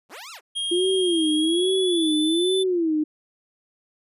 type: linear two-way sweep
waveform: 10% pulse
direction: up then down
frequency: 127.4 to 1400 to 292.5 Hz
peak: -29 dBFS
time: 0.09-0.41 s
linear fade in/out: 50 ms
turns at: 0.31 s
type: tone with pitch glide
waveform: square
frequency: 3242 to 3515 Hz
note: G#7 to A7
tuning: -42 to -2 cents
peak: -25 dBFS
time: 0.55-2.64 s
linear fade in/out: 20 ms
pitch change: +140 cents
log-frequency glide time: 1.22-2.23 s
type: tone with vibrato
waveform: sine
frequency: 341 Hz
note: F4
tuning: 41 cents flat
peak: -19 dBFS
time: 0.71-3.04 s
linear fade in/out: 10 ms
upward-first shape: sine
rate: 1.2 Hz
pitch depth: 190 cents each way
effects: resampled to 32000 Hz